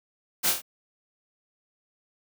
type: noise with echo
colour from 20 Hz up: white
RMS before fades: -24 dBFS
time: 0.43-0.52 s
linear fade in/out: 20 ms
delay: 25 ms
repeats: 4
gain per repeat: -4 dB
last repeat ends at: 0.62 s
effects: high-pass 150 Hz 12 dB/octave